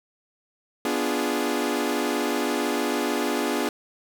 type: chord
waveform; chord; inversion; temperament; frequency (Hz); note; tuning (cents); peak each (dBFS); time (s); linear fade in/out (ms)
sawtooth; B diminished seventh; none; equal; 246.9 / 293.7 / 349.2 / 415.3; B3 / D4 / F4 / Ab4; 0 / 0 / 0 / 0; -25 / -24 / -26 / -25; 0.85-3.69; 2
effects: none